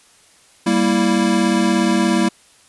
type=chord; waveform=square; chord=E diminished; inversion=first; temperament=equal; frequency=196 / 233.1 / 329.6 Hz; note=G3 / Bb3 / E4; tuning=0 / 0 / 0 cents; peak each=-19 dBFS; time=0.66-2.29 s; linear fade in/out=10 ms; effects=white hiss -51 dBFS RMS until 2.68 s + resampled to 24000 Hz